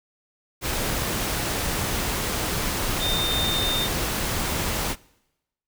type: tone in noise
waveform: sine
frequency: 3635 Hz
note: A#7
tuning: 44 cents flat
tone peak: -24 dBFS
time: 2.99-3.89 s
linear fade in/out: 50 ms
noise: pink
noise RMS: -26 dBFS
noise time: 0.61-4.96 s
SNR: -1 dB
effects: noise-tail reverb RT60 0.9 s tail -23 dB re dry